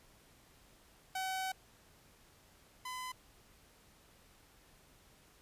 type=tone pair in turn; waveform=sawtooth; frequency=757 / 1012.3 Hz; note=F#5 / B5; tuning=+39 / +42 cents; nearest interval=perfect fourth; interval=503 cents; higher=second; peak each=-32 / -37 dBFS; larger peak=first; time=1.15-1.52 / 2.85-3.12 s; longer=first; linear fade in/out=5 ms; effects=pink hiss -64 dBFS RMS until 5.41 s + resampled to 32000 Hz